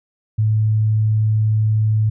sine tone, 108.4 Hz, A2, 25 cents flat, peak -13 dBFS, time 0.38-2.1 s, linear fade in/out 10 ms, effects none

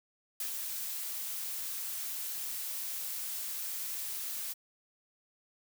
blue noise with ADSR envelope, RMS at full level -35 dBFS, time 0.4-4.54 s, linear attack 3 ms, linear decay 88 ms, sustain -3 dB, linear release 21 ms, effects none

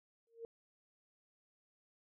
sine tone with exponential growth, 460 Hz, A#4, 23 cents flat, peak -40 dBFS, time 0.27-0.45 s, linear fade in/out 1 ms, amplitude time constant 37 ms, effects none

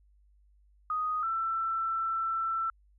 sine tone pair in turn, 1247 / 1335.6 Hz, D#6 / E6, +3 / +22 cents, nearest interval minor second, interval 119 cents, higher second, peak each -28 dBFS, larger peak neither, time 0.9-1.23 / 1.23-2.7 s, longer second, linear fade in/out 2 ms, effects added 50 Hz sine -60 dBFS peak until 2.98 s

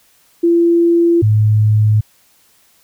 sine tone pair in turn, 340 / 107.09 Hz, F4 / A2, -46 / -46 cents, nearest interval octave + minor sixth, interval 2000 cents, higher first, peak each -8 dBFS, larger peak neither, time 0.43-1.22 / 1.22-2.01 s, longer neither, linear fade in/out 10 ms, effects white hiss -53 dBFS RMS until 2.83 s

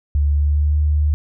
sine tone with pitch glide, 72.5 to 74.8 Hz, D2 to D2, -22 to +32 cents, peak -13 dBFS, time 0.15-1.14 s, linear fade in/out 0 ms, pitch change +54 cents, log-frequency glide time 0.29-0.79 s, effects none

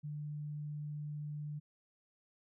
sine tone, 148.7 Hz, D3, 22 cents sharp, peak -39 dBFS, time 0.03-1.6 s, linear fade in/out 20 ms, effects none

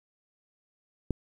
click, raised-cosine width 3 ms, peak -15 dBFS, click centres 1.107 s, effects 9-bit

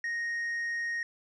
sine tone with tanh clipping, 1866 Hz, A#6, 1 cent sharp, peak -31 dBFS, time 0.04-1.03 s, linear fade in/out 2 ms, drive 3 dB, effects none

